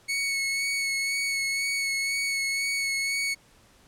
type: tone with vibrato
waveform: sawtooth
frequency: 2210 Hz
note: C#7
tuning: 6 cents flat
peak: -22 dBFS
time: 0.08-3.35 s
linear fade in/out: 20 ms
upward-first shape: sine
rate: 2 Hz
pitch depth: 19 cents each way
effects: pink hiss -58 dBFS RMS until 3.87 s + low-pass 11000 Hz 12 dB/octave